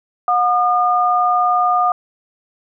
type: tone pair together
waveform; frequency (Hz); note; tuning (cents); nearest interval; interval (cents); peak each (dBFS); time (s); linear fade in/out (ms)
sine; 723 / 1214.5; F#5 / D#6; -40 / -42; major sixth; 898; -15; 0.28-1.92; 2
effects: none